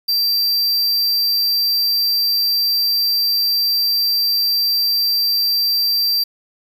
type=tone; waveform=square; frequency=4699 Hz; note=D8; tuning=in tune; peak=-15 dBFS; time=0.08-6.24 s; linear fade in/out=10 ms; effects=7-bit